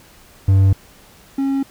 triangle tone pair in turn, 96.7 / 272.8 Hz, G2 / C#4, -23 / -28 cents, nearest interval octave + tritone, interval 1795 cents, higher second, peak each -7 / -14 dBFS, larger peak first, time 0.48-0.73 / 1.38-1.63 s, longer neither, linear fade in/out 5 ms, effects pink hiss -47 dBFS RMS until 1.7 s

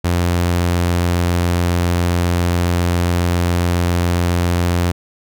sawtooth tone, 87.31 Hz, F2, in tune, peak -10 dBFS, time 0.04-4.92 s, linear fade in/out 10 ms, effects none

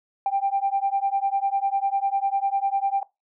sine beating tone pair, 784 / 794 Hz, G5 / G5, 0 / +22 cents, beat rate 10 Hz, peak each -23 dBFS, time 0.26-3.03 s, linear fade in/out 2 ms, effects noise-tail reverb RT60 0.2 s tail -20 dB re dry + tanh soft clip ceiling -14 dBFS

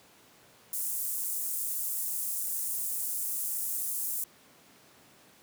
pink high-pass noise, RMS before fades -33 dBFS, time 0.73-4.24 s, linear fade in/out 2 ms, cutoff 8700 Hz, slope 24 dB/octave, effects pink hiss -58 dBFS RMS until 5.42 s + high-pass 150 Hz 12 dB/octave

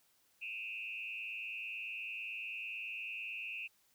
sine tone with frequency modulation, 2600 Hz, E7, 24 cents flat, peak -40 dBFS, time 0.41-3.68 s, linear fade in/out 20 ms, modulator 109 Hz, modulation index 1.5, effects white hiss -72 dBFS RMS until 3.94 s

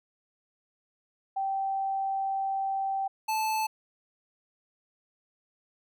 sine / square tone pair in turn, 778 / 873.3 Hz, G5 / A5, -13 / -13 cents, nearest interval major second, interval 200 cents, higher second, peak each -27 dBFS, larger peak neither, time 1.36-3.08 / 3.28-3.67 s, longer first, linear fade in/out 10 ms, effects none

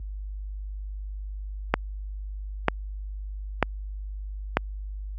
click train, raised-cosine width 0.5 ms, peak -3 dBFS, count 4, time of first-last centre 1.74-4.57 s, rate 1.06 Hz, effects added 50 Hz sine -27 dBFS peak until 5.18 s + high-pass 60 Hz 12 dB/octave

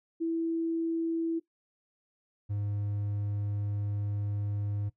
sine / triangle tone pair in turn, 329.6 / 102.51 Hz, E4 / G#2, 0 / -22 cents, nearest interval octave + minor sixth, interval 2022 cents, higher first, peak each -27 / -28 dBFS, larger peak first, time 0.2-1.4 / 2.49-4.9 s, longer second, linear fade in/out 20 ms, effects noise-tail reverb RT60 0.1 s tail -17 dB re dry

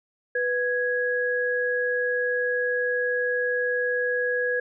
sine tone pair together, 493.9 / 1661.2 Hz, B4 / G#6, 0 / 0 cents, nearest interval octave + major sixth, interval 2100 cents, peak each -25 dBFS, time 0.35-4.6 s, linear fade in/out 5 ms, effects none

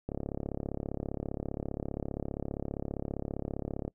click train, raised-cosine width 2 ms, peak -21 dBFS, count 134, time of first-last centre 0.09-3.879 s, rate 35.1 Hz, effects noise-tail reverb RT60 0.1 s tail -24 dB re dry

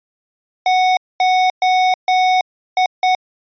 square tone bursts at uneven times, 740 Hz, F#5, in tune, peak -12 dBFS, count 6, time 0.66-0.97 / 1.2-1.5 / 1.62-1.94 / 2.08-2.41 / 2.77-2.86 / 3.03-3.15 s, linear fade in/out 2 ms, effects resampled to 11025 Hz

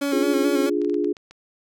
30% pulse tone with vibrato, 277.2 Hz, C#4, in tune, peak -19 dBFS, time 0.01-0.7 s, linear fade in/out 10 ms, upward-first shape square, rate 4.6 Hz, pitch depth 31 cents each way
sine chord, D diminished, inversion none, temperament equal, 293.7 / 349.2 / 415.3 Hz, D4 / F4 / Ab4, 0 / 0 / 0 cents, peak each -24 dBFS, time 0.12-1.13 s, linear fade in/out 10 ms
clicks, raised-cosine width 0.2 ms, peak -27 dBFS, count 7, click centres 0.817 / 0.847 / 0.897 / 0.943 / 1.045 / 1.168 / 1.31 s
effects none

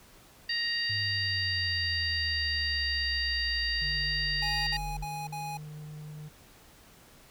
harmonic tone, 936 Hz, A#5, 7 cents sharp, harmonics 2 / 3 / 4 / 5, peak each -32 / -37 / -41 / -31 dBFS, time 0.49-4.77 s, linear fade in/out 5 ms
sine exponential sweep, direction down, 103.83 to 43.57 Hz, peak -35 dBFS, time 0.89-5.05 s, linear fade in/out 10 ms
triangle tone with pitch glide, 148.4 to 151.69 Hz, D3 to D#3, +18 to -44 cents, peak -38 dBFS, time 3.81-6.29 s, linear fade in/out 10 ms, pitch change +38 cents, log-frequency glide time 3.98-4.74 s
square tone bursts, 830.6 Hz, G#5, in tune, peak -36 dBFS, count 4, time 4.42-5.573 s, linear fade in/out 5 ms, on 250 ms, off 51 ms
effects pink hiss -56 dBFS RMS until 7.3 s

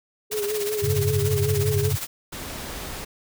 sine tone with vibrato, 418 Hz, G#4, 11 cents sharp, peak -24 dBFS, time 0.3-1.93 s, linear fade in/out 50 ms, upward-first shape sine, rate 5.2 Hz, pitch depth 48 cents each way
white noise with tremolo, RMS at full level -29 dBFS, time 0.31-2.07 s, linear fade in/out 10 ms, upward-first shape sine, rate 17 Hz, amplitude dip 65%
sine chord, F# suspended second, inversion none, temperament just, 92.5 / 104.06 / 138.75 Hz, F#2 / G#2 / C#3, 0 / +4 / +2 cents, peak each -26 / -25 / -25 dBFS, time 0.82-1.97 s, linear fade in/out 20 ms
pink noise, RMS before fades -34 dBFS, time 2.32-3.05 s, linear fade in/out 10 ms
effects none

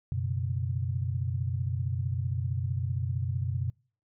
sine chord, F# suspended fourth, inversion none, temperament just, 92.5 / 123.33 / 138.75 Hz, F#2 / B2 / C#3, 0 / -2 / +2 cents, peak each -31 / -31 / -36 dBFS, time 0.12-3.7 s, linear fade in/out 0 ms, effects noise-tail reverb RT60 0.4 s tail -25 dB re dry

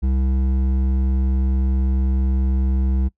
triangle tone with hard clipping, 65.4 Hz, C2, in tune, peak -18 dBFS, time 0.02-3.09 s, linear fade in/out 20 ms, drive 13 dB, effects noise-tail reverb RT60 0.1 s tail -22 dB re dry

